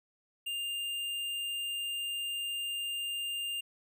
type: tone with tanh clipping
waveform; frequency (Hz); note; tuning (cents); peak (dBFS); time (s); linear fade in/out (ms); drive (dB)
sine; 2803; F7; +6; -35; 0.46-3.61; 10; 14
effects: none